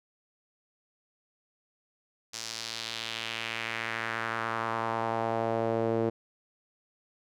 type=tone with band-pass filter sweep; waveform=sawtooth; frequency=113.8 Hz; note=A#2; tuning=41 cents flat; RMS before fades=-32 dBFS; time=2.33-6.1 s; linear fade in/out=10 ms; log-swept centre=5800 to 420 Hz; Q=2; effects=none